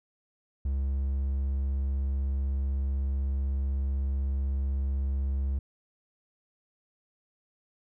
triangle tone, 68 Hz, C#2, 33 cents flat, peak -24 dBFS, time 0.65-5.59 s, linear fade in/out 5 ms, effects none

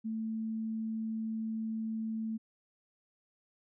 sine tone, 221.7 Hz, A3, 13 cents sharp, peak -33 dBFS, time 0.04-2.38 s, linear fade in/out 20 ms, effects none

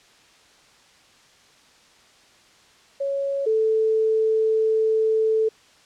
sine tone pair in turn, 554.4 / 440 Hz, C#5 / A4, 0 / 0 cents, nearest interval major third, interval 400 cents, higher first, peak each -22 / -17 dBFS, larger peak second, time 3-3.46 / 3.46-5.49 s, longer second, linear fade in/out 10 ms, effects white hiss -54 dBFS RMS until 5.85 s + low-pass 6000 Hz 12 dB/octave

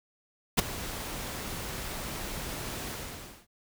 pink noise with ADSR envelope, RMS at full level -19 dBFS, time 0.57-3.47 s, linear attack 22 ms, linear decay 10 ms, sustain -18 dB, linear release 580 ms, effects none

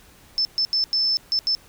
sine tone bursts at uneven times, 5274 Hz, E8, in tune, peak -18 dBFS, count 6, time 0.38-0.45 / 0.58-0.65 / 0.73-0.84 / 0.93-1.17 / 1.32-1.39 / 1.47-1.55 s, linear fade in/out 0 ms, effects pink hiss -51 dBFS RMS until 1.68 s

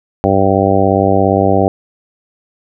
harmonic tone, 97.3 Hz, G2, 12 cents flat, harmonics 1 / 2 / 3 / 4 / 5 / 6 / 7 / 8, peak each -17 / -17 / -17 / -17 / -17 / -17 / -17 / -17 dBFS, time 0.24-1.68 s, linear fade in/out 0 ms, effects none

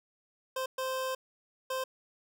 25% pulse tone bursts at uneven times, 521 Hz, C5, 7 cents flat, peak -28 dBFS, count 3, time 0.56-0.66 / 0.78-1.15 / 1.7-1.84 s, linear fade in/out 5 ms, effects none

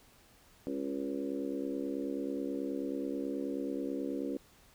harmonic tone with a mistuned harmonic, 69.3 Hz, C#2, in tune, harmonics 3 / 4 / 5 / 6 / 7 / 8, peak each -45 / -36 / -40 / -46 / -41 / -47 dBFS, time 0.67-4.37 s, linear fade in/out 0 ms, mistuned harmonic 6, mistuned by -26 cents, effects pink hiss -62 dBFS RMS until 4.74 s

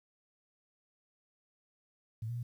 sine tone with pitch steps, 110.9 / 119.2 / 120.2 Hz, A2 / A#2 / B2, +14 / +39 / -46 cents, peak -35 dBFS, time 2.22-2.43 s, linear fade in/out 5 ms, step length 70 ms, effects 11-bit

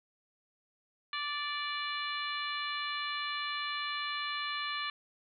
harmonic tone, 585 Hz, D5, 7 cents flat, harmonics 2 / 3 / 4 / 5 / 6 / 7, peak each -38 / -40 / -41 / -42 / -43 / -43 dBFS, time 1.13-4.9 s, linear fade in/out 2 ms, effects none

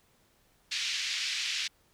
pink band-pass noise, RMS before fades -33 dBFS, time 0.71-1.68 s, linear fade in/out 10 ms, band 2200 to 5800 Hz, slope 24 dB/octave, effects pink hiss -67 dBFS RMS until 1.93 s

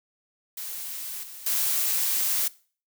blue noise with level steps, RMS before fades -35 / -42 / -25 dBFS, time 0.57-2.48 s, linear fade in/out 5 ms, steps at 1.23 / 1.46 s, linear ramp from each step 5 ms, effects noise-tail reverb RT60 0.4 s tail -20 dB re dry

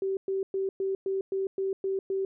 sine tone bursts, 385.9 Hz, G4, 27 cents flat, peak -26 dBFS, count 9, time 0.02-2.25 s, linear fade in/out 2 ms, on 150 ms, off 110 ms, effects none

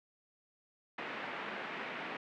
white band-pass noise, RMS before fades -42 dBFS, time 0.98-2.17 s, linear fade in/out 5 ms, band 170 to 2400 Hz, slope 24 dB/octave, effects none

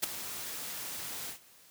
white noise with ADSR envelope, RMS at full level -27 dBFS, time 0.02-1.39 s, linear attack 18 ms, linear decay 9 ms, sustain -13 dB, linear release 100 ms, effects white hiss -59 dBFS RMS until 1.7 s + high-pass 60 Hz 12 dB/octave

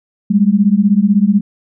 sine beating tone pair, 195.4 / 211.4 Hz, G3 / G#3, -5 / +31 cents, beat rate 16 Hz, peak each -11 dBFS, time 0.3-1.41 s, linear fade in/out 10 ms, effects none

